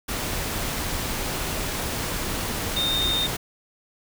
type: tone in noise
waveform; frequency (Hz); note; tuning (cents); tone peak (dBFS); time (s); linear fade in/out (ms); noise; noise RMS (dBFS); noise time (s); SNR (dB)
sine; 3659; A#7; -33; -22; 2.76-3.27; 10; pink; -28; 0.08-3.37; +3
effects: none